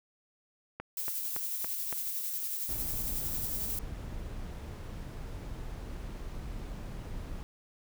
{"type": "click train", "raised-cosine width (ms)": 0.5, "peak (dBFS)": -23, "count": 5, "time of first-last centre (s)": [0.8, 1.927], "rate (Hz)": 3.55}
{"type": "noise with tremolo", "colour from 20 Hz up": "violet", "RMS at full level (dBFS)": -34, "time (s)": [0.97, 3.79], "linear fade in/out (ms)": 2, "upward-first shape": "sine", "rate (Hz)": 11, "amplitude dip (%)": 30}
{"type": "noise", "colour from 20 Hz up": "brown", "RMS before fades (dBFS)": -40, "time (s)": [2.69, 7.43], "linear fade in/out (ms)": 0}
{"effects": []}